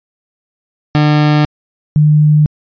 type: tone pair in turn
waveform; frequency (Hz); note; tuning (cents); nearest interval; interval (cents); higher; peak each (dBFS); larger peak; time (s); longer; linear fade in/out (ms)
30% pulse / sine; 150 / 151.04; D3 / D3; +37 / +49; unison; 12; second; -5; neither; 0.95-1.45 / 1.96-2.46; neither; 0
effects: resampled to 11025 Hz